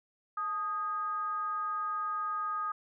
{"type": "tone with frequency modulation", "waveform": "sine", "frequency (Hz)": 1244, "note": "D#6", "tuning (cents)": -1, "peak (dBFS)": -31, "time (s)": [0.37, 2.72], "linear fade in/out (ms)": 5, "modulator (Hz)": 376, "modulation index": 0.35, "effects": []}